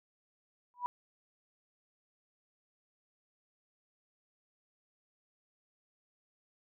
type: tone with exponential growth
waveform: sine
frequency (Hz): 980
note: B5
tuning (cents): -14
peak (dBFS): -27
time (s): 0.74-0.86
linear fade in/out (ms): 0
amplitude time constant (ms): 24
effects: none